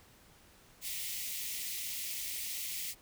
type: high-pass noise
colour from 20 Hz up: white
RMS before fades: -39 dBFS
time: 0.81-2.95 s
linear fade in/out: 50 ms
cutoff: 1900 Hz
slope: 96 dB/octave
effects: pink hiss -61 dBFS RMS until 3.01 s